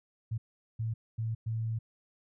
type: tone bursts at uneven times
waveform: sine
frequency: 112.4 Hz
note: A2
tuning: 37 cents sharp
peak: -30 dBFS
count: 4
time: 0.31-0.38 / 0.79-0.94 / 1.18-1.35 / 1.46-1.79 s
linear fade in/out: 10 ms
effects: none